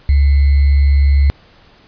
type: tone with sample-and-hold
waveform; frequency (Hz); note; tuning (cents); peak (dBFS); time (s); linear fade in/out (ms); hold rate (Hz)
sine; 70.1; C#2; +20; -7; 0.09-1.3; 0; 2100
effects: pink hiss -47 dBFS RMS until 1.87 s + resampled to 11025 Hz